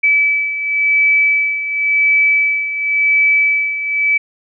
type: beating tone pair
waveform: sine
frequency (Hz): 2300 / 2300.93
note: D7 / D7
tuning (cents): -37 / -36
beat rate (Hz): 0.93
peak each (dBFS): -18 / -12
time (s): 0.03-4.18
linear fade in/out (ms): 10
effects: none